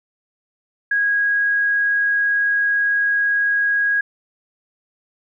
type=tone; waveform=sine; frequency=1647 Hz; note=G#6; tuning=15 cents flat; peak=-15 dBFS; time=0.91-4.01 s; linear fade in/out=5 ms; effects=none